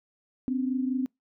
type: tone pair together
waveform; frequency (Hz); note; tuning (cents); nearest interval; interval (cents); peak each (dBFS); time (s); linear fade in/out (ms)
sine; 255.6 / 280.6; C4 / C#4; -40 / +21; major second; 161; -26 / -32; 0.48-1.06; 0
effects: noise-tail reverb RT60 0.2 s tail -26 dB re dry